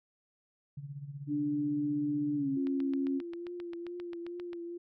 sine tone with tremolo, 141.7 Hz, C#3, 38 cents sharp, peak -37 dBFS, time 0.77-2.58 s, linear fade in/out 5 ms, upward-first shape sine, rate 16 Hz, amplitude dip 70%
sine tone with pitch glide, 293.7 to 272.5 Hz, D4 to C#4, 0 to -29 cents, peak -29 dBFS, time 1.27-3.22 s, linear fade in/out 50 ms, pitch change -129 cents, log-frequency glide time 2.36-2.49 s
sine tone with vibrato, 346.3 Hz, F4, 15 cents flat, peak -38 dBFS, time 2.56-4.78 s, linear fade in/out 10 ms, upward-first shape triangle, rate 2.3 Hz, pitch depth 34 cents each way
click train, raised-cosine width 0.3 ms, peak -32 dBFS, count 15, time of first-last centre 2.67-4.532 s, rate 7.52 Hz
effects none

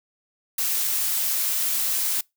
blue noise, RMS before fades -24 dBFS, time 0.58-2.21 s, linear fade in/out 5 ms, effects noise-tail reverb RT60 0.2 s tail -25 dB re dry

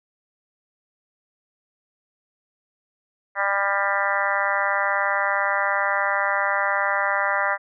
harmonic tone with a mistuned harmonic, 198.9 Hz, G3, 25 cents sharp, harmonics 3 / 4 / 5 / 6 / 7 / 8 / 9 / 10, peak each -28 / -28 / -28 / -28 / -28 / -28 / -28 / -28 dBFS, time 3.35-7.58 s, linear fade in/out 50 ms, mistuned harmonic 10, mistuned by -20 cents, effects none

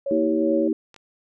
sine tone with tremolo, 554.4 Hz, C#5, in tune, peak -21 dBFS, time 0.06-0.68 s, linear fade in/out 5 ms, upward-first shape triangle, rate 2.6 Hz, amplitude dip 60%
sine chord, E diminished, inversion second, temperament equal with one note detuned, 233.1 / 321.2 / 392 Hz, Bb3 / E4 / G4, 0 / -45 / 0 cents, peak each -26 / -21 / -25 dBFS, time 0.11-0.73 s, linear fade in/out 2 ms
clicks, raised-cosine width 0.2 ms, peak -29 dBFS, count 2, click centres 0.943 / 0.963 s
effects none

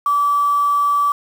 sine tone with quantisation, 1154 Hz, D6, 31 cents flat, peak -13 dBFS, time 0.06-1.12 s, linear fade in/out 2 ms, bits 6, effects none

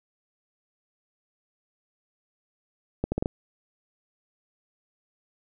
accelerating click train, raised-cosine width 2 ms, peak -12 dBFS, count 5, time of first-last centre 3.04-3.259 s, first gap 80 ms, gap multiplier 0.75, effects none

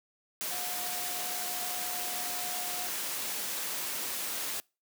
sine tone in noise, 720 Hz, F#5, 47 cents flat, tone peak -42 dBFS, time 0.51-2.87 s, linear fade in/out 0 ms, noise white, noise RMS -35 dBFS, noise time 0.41-4.6 s, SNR -10 dB, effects noise-tail reverb RT60 0.3 s tail -26 dB re dry + high-pass 200 Hz 12 dB/octave

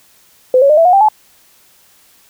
sine tone with pitch steps, 510 / 556.2 / 606.5 / 661.4 / 721.2 / 786.5 / 857.7 Hz, C5 / C#5 / D#5 / E5 / F#5 / G5 / A5, -44 / +6 / -44 / +6 / -45 / +6 / -44 cents, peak -5 dBFS, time 0.54-1.086 s, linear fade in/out 2 ms, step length 78 ms, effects white hiss -49 dBFS RMS until 2.29 s

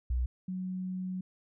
sine tone pair in turn, 61.74 / 185.01 Hz, B1 / F#3, 0 / 0 cents, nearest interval octave + perfect fifth, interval 1900 cents, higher second, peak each -27 / -33 dBFS, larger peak first, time 0.1-0.26 / 0.48-1.21 s, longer second, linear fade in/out 5 ms, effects none

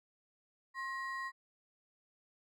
triangle ring-modulated tone, 1480 Hz, F#6, in tune, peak -33 dBFS, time 0.74-1.32 s, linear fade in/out 50 ms, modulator 415 Hz, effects none

